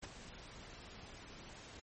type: noise with ADSR envelope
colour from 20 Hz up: pink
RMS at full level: -44 dBFS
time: 0.02-1.8 s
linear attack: 18 ms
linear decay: 22 ms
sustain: -9 dB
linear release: 7 ms
effects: low-pass 12000 Hz 12 dB/octave + MP3 32 kbps